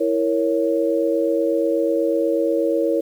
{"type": "chord", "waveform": "sine", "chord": "A# diminished", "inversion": "second", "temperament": "equal", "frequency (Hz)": [329.6, 466.2, 554.4], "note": ["E4", "A#4", "C#5"], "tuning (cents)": [0, 0, 0], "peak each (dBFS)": -21, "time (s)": [0, 3.01], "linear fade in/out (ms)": 10, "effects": ["8-bit"]}